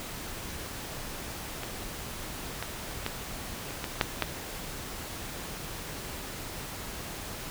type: clicks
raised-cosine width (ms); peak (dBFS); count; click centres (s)
0.3; -20 / -16 / -13 / -22 / -16 / -6 / -9; 7; 1.634 / 2.626 / 3.064 / 3.707 / 3.842 / 4.012 / 4.223
effects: pink hiss -39 dBFS RMS until 7.5 s